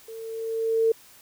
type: tone with level ramp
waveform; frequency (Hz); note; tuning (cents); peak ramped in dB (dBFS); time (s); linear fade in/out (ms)
sine; 450.4; A4; +40; -37 to -16; 0.08-0.92; 5
effects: white hiss -52 dBFS RMS until 1.21 s